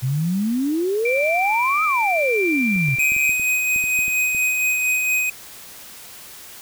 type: exponential two-way sweep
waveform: sine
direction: up then down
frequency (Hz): 123.7 to 1300 to 123.7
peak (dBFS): -18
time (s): 0.02-2.96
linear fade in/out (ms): 20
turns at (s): 1.84
type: tone with pitch glide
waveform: sine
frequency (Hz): 2349 to 2363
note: D7 to D7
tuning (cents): 0 to +10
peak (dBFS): -20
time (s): 1.05-3.31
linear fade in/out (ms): 5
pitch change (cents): +10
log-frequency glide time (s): 1.76-3.13
type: clicks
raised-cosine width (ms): 3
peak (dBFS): -25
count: 12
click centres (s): 2.761 / 2.886 / 2.986 / 3.12 / 3.165 / 3.294 / 3.397 / 3.761 / 3.84 / 3.99 / 4.081 / 4.348
type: tone with tremolo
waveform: square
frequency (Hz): 2507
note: D#7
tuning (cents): +12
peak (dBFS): -17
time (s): 2.99-5.3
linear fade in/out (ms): 5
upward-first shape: sine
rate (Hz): 4.3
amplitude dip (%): 30
effects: white hiss -40 dBFS RMS until 6.61 s